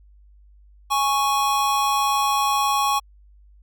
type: tone pair together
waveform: square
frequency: 830.6 / 1108.7 Hz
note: G#5 / C#6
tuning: 0 / 0 cents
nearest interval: perfect fourth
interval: 500 cents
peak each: -23 / -21 dBFS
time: 0.9-3 s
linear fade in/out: 20 ms
effects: added 50 Hz sine -48 dBFS peak until 3.62 s